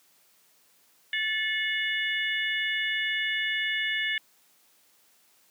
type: harmonic tone with a mistuned harmonic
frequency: 583 Hz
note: D5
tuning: 13 cents flat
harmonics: 3 / 4 / 5 / 6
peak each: -29 / -31 / -33 / -35 dBFS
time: 1.13-4.18 s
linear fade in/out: 2 ms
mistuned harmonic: 4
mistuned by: -120 cents
effects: white hiss -63 dBFS RMS until 5.5 s + high-pass 150 Hz 12 dB/octave